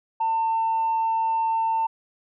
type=tone; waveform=sine; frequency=899 Hz; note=A5; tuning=37 cents sharp; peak=-19 dBFS; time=0.2-1.87 s; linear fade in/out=10 ms; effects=tanh soft clip ceiling -17 dBFS